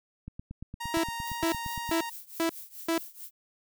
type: click train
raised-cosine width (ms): 5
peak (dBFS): -27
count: 15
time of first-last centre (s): 0.28-1.893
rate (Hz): 8.68
type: tone with vibrato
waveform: sawtooth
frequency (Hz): 934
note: A#5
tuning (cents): +3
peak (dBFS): -30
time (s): 0.8-2.1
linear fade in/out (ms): 10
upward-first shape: sine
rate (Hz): 2.3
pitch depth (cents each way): 8
type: tone bursts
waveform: sawtooth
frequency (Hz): 330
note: E4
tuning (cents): +2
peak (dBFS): -21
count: 5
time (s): 0.94-2.98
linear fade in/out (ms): 2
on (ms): 96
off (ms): 390
type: noise with tremolo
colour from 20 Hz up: violet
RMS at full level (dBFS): -41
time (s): 1.23-3.31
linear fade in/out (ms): 50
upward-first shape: triangle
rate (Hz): 4.6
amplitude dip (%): 90
effects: none